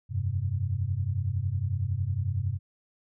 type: chord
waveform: sine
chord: F suspended second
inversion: none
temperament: just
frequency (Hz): 87.31 / 98.22 / 130.96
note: F2 / G2 / C3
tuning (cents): 0 / +4 / +2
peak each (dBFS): -33 / -28 / -32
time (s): 0.09-2.59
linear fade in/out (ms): 50
effects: none